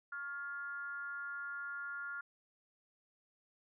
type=tone with frequency modulation; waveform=sine; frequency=1406 Hz; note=F6; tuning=11 cents sharp; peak=-40 dBFS; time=0.12-2.21 s; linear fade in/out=5 ms; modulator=292 Hz; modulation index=0.5; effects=none